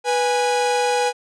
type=tone pair together; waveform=45% pulse; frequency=491 / 825.8 Hz; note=B4 / G#5; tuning=-10 / -10 cents; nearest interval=major sixth; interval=900 cents; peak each=-20 dBFS; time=0.04-1.13 s; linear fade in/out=50 ms; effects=resampled to 22050 Hz